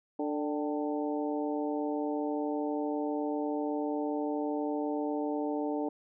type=harmonic tone with a mistuned harmonic; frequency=147.9 Hz; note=D3; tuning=13 cents sharp; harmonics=2 / 3 / 4 / 5 / 6; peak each=-32 / -36 / -38 / -40 / -42 dBFS; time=0.19-5.89 s; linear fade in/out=5 ms; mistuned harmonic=5; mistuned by=+76 cents; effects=none